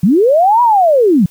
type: linear two-way sweep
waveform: sine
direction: up then down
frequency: 155.56 to 987.8 to 155.56 Hz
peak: -6 dBFS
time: 0.03-1.26 s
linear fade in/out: 5 ms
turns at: 0.62 s
effects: white hiss -46 dBFS RMS until 1.3 s